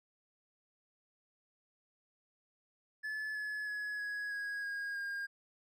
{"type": "tone with pitch steps", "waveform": "triangle", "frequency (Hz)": [1726, 1707.2, 1688.5, 1670.1, 1651.9, 1633.8, 1616], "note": ["A6", "G#6", "G#6", "G#6", "G#6", "G#6", "G#6"], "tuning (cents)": [-34, 47, 28, 9, -10, -29, -48], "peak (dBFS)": -35, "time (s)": [3.03, 5.27], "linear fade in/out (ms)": 20, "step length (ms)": 320, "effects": []}